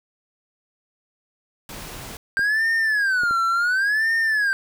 pink noise, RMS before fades -36 dBFS, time 1.69-2.17 s, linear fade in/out 2 ms
triangle tone with vibrato, 1568 Hz, G6, in tune, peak -16 dBFS, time 2.37-4.53 s, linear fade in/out 0 ms, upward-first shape sine, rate 0.7 Hz, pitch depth 260 cents each way
clicks, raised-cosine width 2 ms, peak -23 dBFS, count 3, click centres 2.393 / 3.235 / 3.31 s
effects none

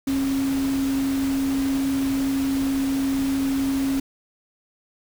sine tone in noise, 271.2 Hz, C#4, 38 cents flat, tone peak -20 dBFS, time 0.07-4 s, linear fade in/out 5 ms, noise pink, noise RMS -34 dBFS, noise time 0.07-4 s, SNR +11 dB, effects none

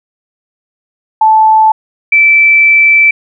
sine tone pair in turn, 874 / 2324 Hz, A5 / D7, -12 / -19 cents, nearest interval octave + perfect fourth, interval 1693 cents, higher second, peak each -3 dBFS, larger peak neither, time 1.21-1.72 / 2.12-3.11 s, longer second, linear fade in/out 5 ms, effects none

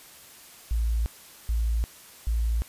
sine tone bursts, 56.7 Hz, A#1, 47 cents flat, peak -22 dBFS, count 3, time 0.71-2.62 s, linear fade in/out 0 ms, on 350 ms, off 430 ms, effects white hiss -49 dBFS RMS until 2.68 s + resampled to 32000 Hz

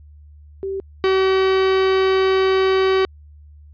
sine / 45% pulse tone pair in turn, 388.2 / 380.9 Hz, G4 / G4, -17 / -50 cents, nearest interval unison, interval 33 cents, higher first, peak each -22 / -14 dBFS, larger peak second, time 0.63-0.8 / 1.04-3.05 s, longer second, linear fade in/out 0 ms, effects added 74 Hz sine -41 dBFS peak until 3.73 s + resampled to 11025 Hz

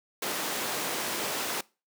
pink high-pass noise, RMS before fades -32 dBFS, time 0.22-1.61 s, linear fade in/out 5 ms, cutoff 330 Hz, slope 12 dB/octave, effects noise-tail reverb RT60 0.3 s tail -23 dB re dry

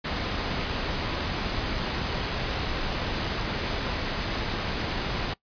pink noise, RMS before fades -29 dBFS, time 0.04-5.34 s, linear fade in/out 10 ms, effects noise-tail reverb RT60 0.1 s tail -21 dB re dry + resampled to 11025 Hz

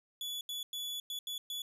40% pulse tone bursts at uneven times, 3425 Hz, A7, 47 cents flat, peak -36 dBFS, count 6, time 0.21-0.41 / 0.49-0.63 / 0.73-1 / 1.1-1.19 / 1.27-1.38 / 1.5-1.62 s, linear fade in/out 2 ms, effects none

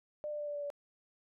sine tone with pitch steps, 599 / 594.2 / 589.4 / 584.6 / 579.9 / 575.3 Hz, D5 / D5 / D5 / D5 / D5 / D5, +34 / +20 / +6 / -8 / -22 / -36 cents, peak -36 dBFS, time 0.24-0.702 s, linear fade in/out 0 ms, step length 77 ms, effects none

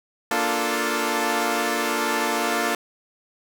10% pulse chord, Bb major seventh, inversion none, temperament equal, 233.1 / 293.7 / 349.2 / 440 Hz, Bb3 / D4 / F4 / A4, 0 / 0 / 0 / 0 cents, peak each -19 dBFS, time 0.31-2.75 s, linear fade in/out 2 ms, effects none

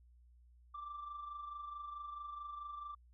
sine tone with amplitude modulation, 1174.7 Hz, D6, in tune, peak -40 dBFS, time 0.74-2.95 s, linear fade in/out 10 ms, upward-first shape sine, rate 24.6 Hz, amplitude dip 55%, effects tanh soft clip ceiling -40 dBFS + added 60 Hz sine -61 dBFS peak until 3.13 s

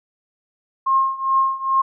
sine tone with tremolo, 1070 Hz, C6, 38 cents sharp, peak -12 dBFS, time 0.86-1.82 s, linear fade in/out 10 ms, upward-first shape triangle, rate 2.4 Hz, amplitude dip 90%, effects none

